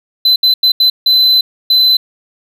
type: tone bursts at uneven times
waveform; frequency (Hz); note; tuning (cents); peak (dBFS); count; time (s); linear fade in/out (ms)
triangle; 4035; B7; +36; -5; 6; 0.25-0.36 / 0.43-0.54 / 0.63-0.72 / 0.8-0.9 / 1.06-1.41 / 1.7-1.97; 5
effects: none